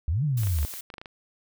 sine exponential two-way sweep, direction up then down, 68 to 157.9 to 68 Hz, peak -22 dBFS, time 0.08-0.65 s, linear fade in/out 0 ms, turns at 0.24 s
blue noise, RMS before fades -38 dBFS, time 0.37-0.81 s, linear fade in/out 5 ms
clicks, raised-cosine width 0.3 ms, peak -24 dBFS, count 10, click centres 0.434 / 0.471 / 0.587 / 0.63 / 0.738 / 0.902 / 0.94 / 0.982 / 1.015 / 1.058 s
effects none

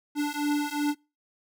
square beating tone pair, 291.9 / 294.6 Hz, D4 / D4, -10 / +6 cents, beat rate 2.7 Hz, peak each -29 dBFS, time 0.15-0.95 s, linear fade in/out 50 ms, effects noise-tail reverb RT60 0.3 s tail -26 dB re dry

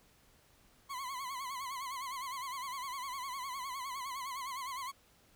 40% pulse tone with vibrato, 1051 Hz, C6, 7 cents sharp, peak -38 dBFS, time 0.89-4.92 s, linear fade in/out 20 ms, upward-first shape sine, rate 9.8 Hz, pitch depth 110 cents each way, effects pink hiss -66 dBFS RMS until 5.35 s

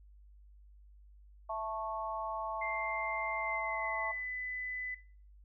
harmonic tone, 220 Hz, A3, in tune, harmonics 3 / 4 / 5, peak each -38 / -39 / -40 dBFS, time 1.49-4.12 s, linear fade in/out 10 ms
sine tone with pitch glide, 2093 to 2002 Hz, C7 to B6, 0 to +23 cents, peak -36 dBFS, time 2.61-4.95 s, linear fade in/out 10 ms, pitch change -77 cents, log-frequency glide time 3.39-4.09 s
effects noise-tail reverb RT60 0.4 s tail -17 dB re dry + added 50 Hz sine -55 dBFS peak until 5.44 s

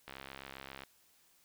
click train, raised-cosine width 0.3 ms, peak -29 dBFS, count 52, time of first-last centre 0.08-0.836 s, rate 67.5 Hz, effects white hiss -68 dBFS RMS until 1.44 s

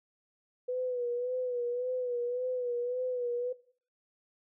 sine tone with vibrato, 493.9 Hz, B4, in tune, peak -30 dBFS, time 0.68-3.53 s, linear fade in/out 10 ms, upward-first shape sine, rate 1.8 Hz, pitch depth 50 cents each way, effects noise-tail reverb RT60 0.5 s tail -19 dB re dry

